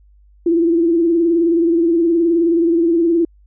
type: tone with vibrato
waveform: sine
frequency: 336 Hz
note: E4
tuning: 33 cents sharp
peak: -11 dBFS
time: 0.46-3.25 s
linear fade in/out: 5 ms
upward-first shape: sine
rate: 19 Hz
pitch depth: 60 cents each way
effects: added 50 Hz sine -46 dBFS peak until 3.46 s